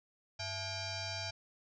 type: tone with frequency modulation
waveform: sine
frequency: 2389 Hz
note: D7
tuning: 29 cents sharp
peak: -37 dBFS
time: 0.39-1.31 s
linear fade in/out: 10 ms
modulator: 764 Hz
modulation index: 4.4
effects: none